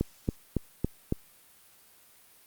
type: click train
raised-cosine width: 3 ms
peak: -13 dBFS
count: 5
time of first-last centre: 0.01-1.124 s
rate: 3.59 Hz
effects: white hiss -58 dBFS RMS until 2.46 s + Opus 48 kbps